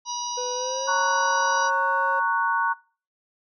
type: harmonic tone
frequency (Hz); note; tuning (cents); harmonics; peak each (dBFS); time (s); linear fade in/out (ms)
966; B5; -39; 1 / 3 / 4 / 5 / 6; -30 / -41 / -39 / -37 / -31; 0.05-1.71; 50
type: tone with pitch glide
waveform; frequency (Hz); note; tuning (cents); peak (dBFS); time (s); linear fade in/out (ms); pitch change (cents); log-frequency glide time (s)
triangle; 497.1 to 545.2; B4 to C#5; +11 to -29; -27; 0.37-2.2; 10; +160; 0.54-0.89
type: chord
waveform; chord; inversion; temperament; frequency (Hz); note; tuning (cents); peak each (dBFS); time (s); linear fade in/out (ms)
sine; F# major; first; just; 925 / 1110 / 1480; A#5 / C#6 / F#6; -14 / +2 / 0; -25; 0.87-2.74; 20
effects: noise-tail reverb RT60 0.4 s tail -23 dB re dry